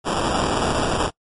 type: noise with sample-and-hold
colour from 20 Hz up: white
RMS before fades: -21 dBFS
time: 0.04-1.11 s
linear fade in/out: 50 ms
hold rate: 2100 Hz
effects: noise-tail reverb RT60 0.1 s tail -24 dB re dry + MP3 48 kbps